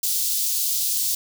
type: high-pass noise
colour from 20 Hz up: white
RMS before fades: -23 dBFS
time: 0.03-1.15 s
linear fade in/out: 5 ms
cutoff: 3900 Hz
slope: 24 dB/octave
effects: none